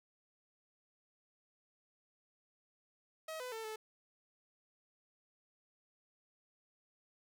sawtooth tone with pitch steps, 636 / 502 / 446.4 / 435.4 Hz, D#5 / B4 / A4 / A4, +38 / +28 / +25 / -18 cents, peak -38 dBFS, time 3.28-3.76 s, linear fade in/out 5 ms, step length 120 ms, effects none

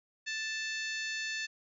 harmonic tone with a mistuned harmonic, 880 Hz, A5, in tune, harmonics 2 / 3 / 4 / 5 / 6 / 7 / 8, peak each -37 / -40 / -44 / -43 / -49 / -47 / -50 dBFS, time 0.26-1.47 s, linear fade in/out 20 ms, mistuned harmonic 4, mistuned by +24 cents, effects none

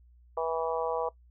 harmonic tone, 163.2 Hz, E3, 17 cents flat, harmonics 3 / 4 / 5 / 6 / 7, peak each -31 / -34 / -36 / -36 / -38 dBFS, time 0.37-1.09 s, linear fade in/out 5 ms, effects noise-tail reverb RT60 0.1 s tail -20 dB re dry + added 60 Hz sine -55 dBFS peak until 1.3 s

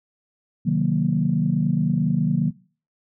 sine chord, C half-diminished seventh, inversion none, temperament equal, 130.81 / 155.56 / 185 / 233.1 Hz, C3 / Eb3 / Gb3 / Bb3, 0 / 0 / 0 / 0 cents, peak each -27 / -21 / -22 / -24 dBFS, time 0.65-2.51 s, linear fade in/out 20 ms, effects noise-tail reverb RT60 0.4 s tail -21 dB re dry + tanh soft clip ceiling -7 dBFS

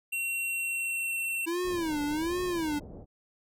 square tone with pitch glide, 2733 to 2708 Hz, F7 to E7, -38 to +46 cents, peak -30 dBFS, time 0.12-1.46 s, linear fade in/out 10 ms, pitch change -16 cents, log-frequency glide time 0.46-1.19 s
square tone with vibrato, 325.2 Hz, E4, 23 cents flat, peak -29 dBFS, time 1.46-2.8 s, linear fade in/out 20 ms, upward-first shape sine, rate 1.3 Hz, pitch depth 190 cents each way
pink low-pass noise, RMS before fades -44 dBFS, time 1.63-3.06 s, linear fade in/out 50 ms, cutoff 630 Hz, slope 24 dB/octave
effects none

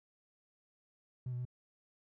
triangle tone with pitch steps, 126.2 / 122.7 / 124.4 Hz, B2 / B2 / B2, +38 / -11 / +13 cents, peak -33 dBFS, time 1.26-1.452 s, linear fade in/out 5 ms, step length 64 ms, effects tanh soft clip ceiling -33 dBFS

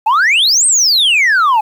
sine exponential two-way sweep, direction up then down, 827 to 8640 to 827 Hz, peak -5 dBFS, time 0.06-1.61 s, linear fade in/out 10 ms, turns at 0.66 s, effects tanh soft clip ceiling -7 dBFS + 7-bit

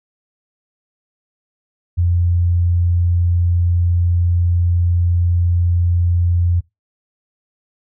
sine tone, 87.1 Hz, F2, 4 cents flat, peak -12 dBFS, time 1.97-6.61 s, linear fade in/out 20 ms, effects noise-tail reverb RT60 0.2 s tail -22 dB re dry

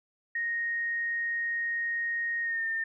sine tone with pitch glide, 1864.7 to 1810.6 Hz, A#6 to A6, 0 to +49 cents, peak -28 dBFS, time 0.35-2.84 s, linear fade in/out 5 ms, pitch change -51 cents, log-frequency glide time 2.42-2.67 s, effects none

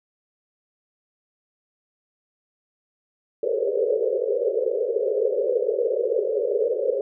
pink band-pass noise, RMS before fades -23 dBFS, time 3.43-7.01 s, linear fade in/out 2 ms, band 400 to 560 Hz, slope 96 dB/octave, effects none

